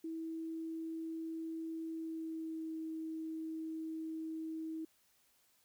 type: tone with pitch glide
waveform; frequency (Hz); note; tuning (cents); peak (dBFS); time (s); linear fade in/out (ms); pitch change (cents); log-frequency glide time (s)
sine; 324.7 to 319.9; E4 to D#4; -26 to +48; -39; 0.04-4.85; 5; -26; 1.85-2.78
effects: white hiss -72 dBFS RMS until 5.64 s